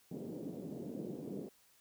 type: band-pass noise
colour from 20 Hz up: pink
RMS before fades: -44 dBFS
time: 0.11-1.49 s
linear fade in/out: 5 ms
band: 180 to 440 Hz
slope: 24 dB/octave
effects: white hiss -68 dBFS RMS until 1.8 s